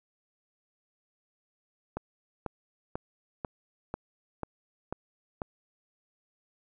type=click train; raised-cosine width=1 ms; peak=-19 dBFS; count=8; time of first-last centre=1.97-5.418 s; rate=2.03 Hz; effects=none